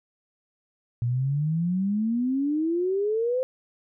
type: exponential sweep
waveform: sine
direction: up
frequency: 116.54 to 523.3 Hz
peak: -22 dBFS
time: 1.02-3.43 s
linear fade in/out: 0 ms
effects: none